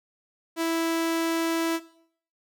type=tone; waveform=sawtooth; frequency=329.6 Hz; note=E4; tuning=in tune; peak=-20 dBFS; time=0.56-1.8 s; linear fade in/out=50 ms; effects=noise-tail reverb RT60 0.6 s tail -17 dB re dry